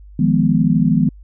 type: chord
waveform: sine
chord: F half-diminished seventh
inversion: third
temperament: equal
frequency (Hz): 155.56 / 174.61 / 207.7 / 246.9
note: Eb3 / F3 / Ab3 / Cb4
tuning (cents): 0 / 0 / 0 / 0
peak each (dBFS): -17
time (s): 0.19-1.09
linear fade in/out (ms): 5
effects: added 50 Hz sine -37 dBFS peak until 1.23 s